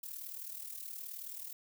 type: noise with amplitude modulation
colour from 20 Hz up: violet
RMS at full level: -42 dBFS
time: 0.03-1.53 s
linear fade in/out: 5 ms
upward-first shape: sine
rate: 38.9 Hz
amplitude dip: 65%
effects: none